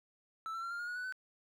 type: tone with pitch steps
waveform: triangle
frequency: 1318.5 / 1344.7 / 1371.3 / 1398.5 / 1426.3 / 1454.5 / 1483.4 / 1512.8 Hz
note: E6 / E6 / F6 / F6 / F6 / F#6 / F#6 / F#6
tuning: 0 / +34 / -32 / +2 / +36 / -30 / +4 / +38 cents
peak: -36 dBFS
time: 0.46-1.124 s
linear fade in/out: 0 ms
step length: 83 ms
effects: none